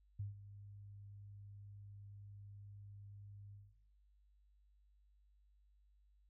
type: tone with ADSR envelope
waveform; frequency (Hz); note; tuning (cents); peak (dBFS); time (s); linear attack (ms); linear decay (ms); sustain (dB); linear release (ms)
sine; 101; G#2; -48; -39; 0.19-3.76; 8; 140; -13; 230
effects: noise-tail reverb RT60 0.6 s tail -19 dB re dry + added 50 Hz sine -68 dBFS peak until 6.29 s